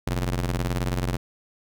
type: ring-modulated tone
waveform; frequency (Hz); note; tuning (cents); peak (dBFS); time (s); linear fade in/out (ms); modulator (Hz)
sawtooth; 89; F2; +33; -17; 0.07-1.17; 5; 35.2
effects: none